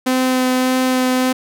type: tone with vibrato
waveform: sawtooth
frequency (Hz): 256.2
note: C4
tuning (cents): -36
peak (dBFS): -10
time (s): 0.06-1.33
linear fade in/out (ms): 10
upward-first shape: sine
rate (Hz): 1.7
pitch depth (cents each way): 9
effects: none